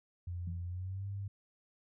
sine tone with pitch glide, 87.9 to 99.24 Hz, F2 to G2, +12 to +22 cents, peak -37 dBFS, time 0.27-1.28 s, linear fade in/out 5 ms, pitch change +210 cents, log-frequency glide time 0.66-1.07 s
sine tone with exponential decay, 168.1 Hz, E3, 34 cents sharp, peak -39 dBFS, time 0.47-0.76 s, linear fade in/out 5 ms, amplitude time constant 62 ms
effects none

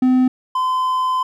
triangle tone pair in turn, 255.4 / 1024.5 Hz, C4 / C6, -42 / -37 cents, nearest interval 2 octaves, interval 2405 cents, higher second, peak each -9 / -14 dBFS, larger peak first, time 0.02-0.28 / 0.55-1.23 s, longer second, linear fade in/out 5 ms, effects none

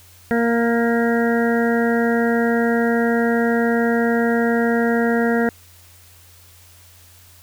harmonic tone with a mistuned harmonic, 233.1 Hz, A#3, in tune, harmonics 1 / 2 / 3 / 4 / 6 / 7 / 8, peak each -18 / -20 / -25 / -34 / -29 / -28 / -28 dBFS, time 0.31-5.49 s, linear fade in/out 0 ms, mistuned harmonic 8, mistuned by +21 cents, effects added 88 Hz sine -49 dBFS peak until 7.42 s + white hiss -49 dBFS RMS until 7.42 s

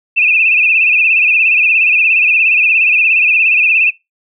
sine tone with vibrato, 2556 Hz, D#7, 46 cents sharp, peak -7 dBFS, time 0.16-3.91 s, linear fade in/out 20 ms, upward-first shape sine, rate 17 Hz, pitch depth 94 cents each way, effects noise-tail reverb RT60 0.2 s tail -21 dB re dry

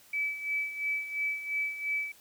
sine tone with tremolo, 2300 Hz, D7, 37 cents flat, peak -27 dBFS, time 0.13-2.12 s, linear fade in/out 5 ms, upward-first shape sine, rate 2.9 Hz, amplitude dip 70%, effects white hiss -58 dBFS RMS until 2.2 s

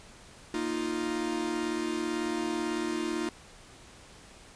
45% pulse chord, Bb suspended fourth, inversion none, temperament equal, 233.1 / 311.1 / 349.2 Hz, Bb3 / Eb4 / F4, 0 / 0 / 0 cents, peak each -37 / -33 / -33 dBFS, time 0.54-3.29 s, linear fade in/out 2 ms, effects pink hiss -52 dBFS RMS until 4.55 s + resampled to 22050 Hz

